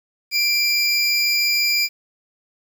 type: tone pair together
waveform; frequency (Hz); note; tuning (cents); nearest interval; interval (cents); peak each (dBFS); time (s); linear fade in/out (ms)
square; 2359 / 4907; D7 / D#8; +7 / -25; octave + minor second; 1268; -20; 0.31-1.89; 50
effects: 8-bit